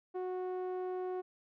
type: tone with low-pass filter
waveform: sawtooth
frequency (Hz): 367.4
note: F#4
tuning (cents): -12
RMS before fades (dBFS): -38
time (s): 0.14-1.22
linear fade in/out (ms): 20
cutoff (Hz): 740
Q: 0.84
effects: none